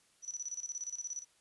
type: tone with tremolo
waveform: sine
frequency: 5920 Hz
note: F#8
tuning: in tune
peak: -36 dBFS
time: 0.22-1.25 s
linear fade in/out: 50 ms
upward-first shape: square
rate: 17 Hz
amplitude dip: 80%
effects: white hiss -69 dBFS RMS until 1.4 s + resampled to 24000 Hz